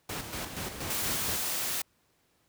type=noise with tremolo; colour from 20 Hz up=pink; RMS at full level=-35 dBFS; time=0.09-1.36 s; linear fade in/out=5 ms; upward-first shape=square; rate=4.2 Hz; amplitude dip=50%
type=noise; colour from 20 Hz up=white; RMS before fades=-32 dBFS; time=0.9-1.82 s; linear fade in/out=5 ms
effects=pink hiss -70 dBFS RMS until 2.48 s + high-pass 60 Hz 12 dB/octave